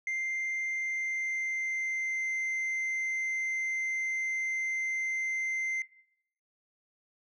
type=tone with pitch glide; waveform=sine; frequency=2093 to 2081 Hz; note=C7 to C7; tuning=0 to -10 cents; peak=-27 dBFS; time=0.07-5.82 s; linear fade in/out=2 ms; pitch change=-10 cents; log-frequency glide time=0.69-2.28 s; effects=noise-tail reverb RT60 0.7 s tail -20 dB re dry + tanh soft clip ceiling -29 dBFS